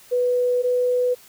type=tone pair in turn; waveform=sine; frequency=493.9 / 495.8 Hz; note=B4 / B4; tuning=0 / +7 cents; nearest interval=unison; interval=7 cents; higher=second; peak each=-17 dBFS; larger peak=neither; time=0.11-0.63 / 0.63-1.15 s; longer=neither; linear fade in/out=20 ms; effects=white hiss -49 dBFS RMS until 1.28 s